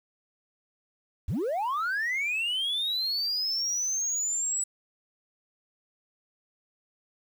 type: linear sweep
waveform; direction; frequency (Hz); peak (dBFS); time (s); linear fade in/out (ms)
sine; up; 53.6 to 7902; -24; 1.28-4.64; 5
effects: tanh soft clip ceiling -25 dBFS + 9-bit